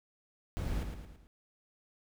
brown noise with echo, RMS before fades -35 dBFS, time 0.57-0.83 s, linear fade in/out 0 ms, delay 110 ms, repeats 4, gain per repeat -6 dB, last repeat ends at 1.27 s, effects none

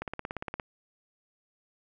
click train, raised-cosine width 0.5 ms, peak -19 dBFS, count 11, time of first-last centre 0.02-0.598 s, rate 17.3 Hz, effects none

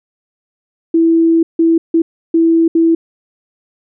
sine tone bursts at uneven times, 329.6 Hz, E4, in tune, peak -7 dBFS, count 5, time 0.94-1.43 / 1.59-1.78 / 1.94-2.02 / 2.34-2.68 / 2.75-2.95 s, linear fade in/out 5 ms, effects none

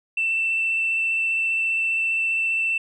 sine tone with vibrato, 2672 Hz, E7, 23 cents sharp, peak -19 dBFS, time 0.17-2.78 s, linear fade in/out 5 ms, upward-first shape sine, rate 15 Hz, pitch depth 11 cents each way, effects tanh soft clip ceiling -15 dBFS

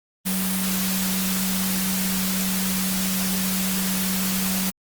sine tone in noise, 188.4 Hz, F#3, 32 cents sharp, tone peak -24 dBFS, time 0.25-4.71 s, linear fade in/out 20 ms, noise white, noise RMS -26 dBFS, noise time 0.25-4.71 s, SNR -1 dB, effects Opus 32 kbps

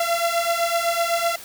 sawtooth beating tone pair, 676 / 683.9 Hz, E5 / F5, +43 / -36 cents, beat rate 7.9 Hz, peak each -19 dBFS, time 0-1.36 s, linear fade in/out 5 ms, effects white hiss -40 dBFS RMS until 1.44 s

